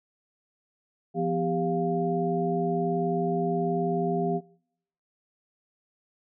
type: tone cluster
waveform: sine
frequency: 171.4 / 250.2 / 397.9 / 701 Hz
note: F3 / B3 / G4 / F5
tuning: -32 / +23 / +26 / +6 cents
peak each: -29 / -33 / -28 / -30 dBFS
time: 1.14-4.41 s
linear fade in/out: 50 ms
effects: noise-tail reverb RT60 0.7 s tail -24 dB re dry